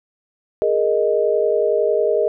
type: chord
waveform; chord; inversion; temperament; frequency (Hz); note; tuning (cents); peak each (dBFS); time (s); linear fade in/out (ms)
sine; Ab suspended second; none; equal; 415.3 / 466.2 / 622.3; Ab4 / Bb4 / Eb5; 0 / 0 / 0; -19; 0.62-2.28; 0
effects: none